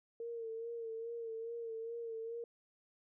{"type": "tone with vibrato", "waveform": "sine", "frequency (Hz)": 458.3, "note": "A#4", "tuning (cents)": -29, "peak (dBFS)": -40, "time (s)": [0.2, 2.44], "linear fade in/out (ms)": 2, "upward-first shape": "sine", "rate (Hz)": 2.4, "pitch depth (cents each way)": 41, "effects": []}